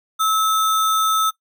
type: tone with sample-and-hold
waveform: sine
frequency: 1300 Hz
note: E6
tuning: 24 cents flat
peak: -15 dBFS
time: 0.19-1.31 s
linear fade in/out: 20 ms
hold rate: 4900 Hz
effects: noise-tail reverb RT60 0.1 s tail -18 dB re dry